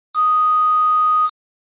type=tone with quantisation; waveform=sine; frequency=1244.5 Hz; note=D#6; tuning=in tune; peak=-12 dBFS; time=0.14-1.3 s; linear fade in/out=50 ms; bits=5; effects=resampled to 8000 Hz